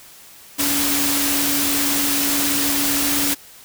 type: tone in noise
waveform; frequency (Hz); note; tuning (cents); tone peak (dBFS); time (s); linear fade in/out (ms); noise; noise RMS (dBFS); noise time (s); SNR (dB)
sine; 284; C#4; +42; -24; 0.58-3.35; 20; white; -20; 0.58-3.35; -7
effects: white hiss -44 dBFS RMS until 3.64 s